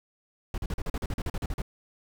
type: noise bursts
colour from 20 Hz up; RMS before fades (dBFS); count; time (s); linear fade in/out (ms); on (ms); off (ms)
brown; -30; 14; 0.54-1.619; 2; 39; 41
effects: none